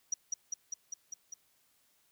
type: tone with echo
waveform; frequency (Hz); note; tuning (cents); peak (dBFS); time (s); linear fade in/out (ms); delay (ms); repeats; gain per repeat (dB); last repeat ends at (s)
sine; 5780; F#8; -41; -28; 0.12-0.14; 5; 200; 6; -2; 1.34
effects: white hiss -71 dBFS RMS until 2.11 s